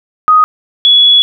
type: tone pair in turn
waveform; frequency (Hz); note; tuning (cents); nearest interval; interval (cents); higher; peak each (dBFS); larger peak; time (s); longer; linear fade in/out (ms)
sine; 1249 / 3386; D#6 / G#7; +6 / +33; octave + perfect fourth; 1727; second; -3; neither; 0.28-0.44 / 0.85-1.22; second; 0
effects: none